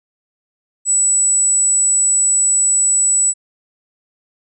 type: tone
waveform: sine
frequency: 7900 Hz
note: B8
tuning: in tune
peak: -11 dBFS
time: 0.85-3.34 s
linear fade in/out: 50 ms
effects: none